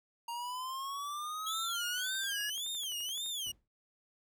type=exponential sweep; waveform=square; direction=up; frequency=932.3 to 1700 Hz; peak=-38 dBFS; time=0.28-2.5 s; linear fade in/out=5 ms
type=tone with vibrato; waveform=sawtooth; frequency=3229 Hz; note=G#7; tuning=49 cents flat; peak=-33 dBFS; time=1.46-3.52 s; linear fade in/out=10 ms; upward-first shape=sine; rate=1.8 Hz; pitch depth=220 cents each way
type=click train; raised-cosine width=0.3 ms; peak=-40 dBFS; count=16; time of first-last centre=1.98-3.262 s; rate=11.7 Hz
type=noise with exponential decay; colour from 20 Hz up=brown; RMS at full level=-49 dBFS; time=3.46-3.68 s; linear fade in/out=5 ms; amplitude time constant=47 ms
effects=none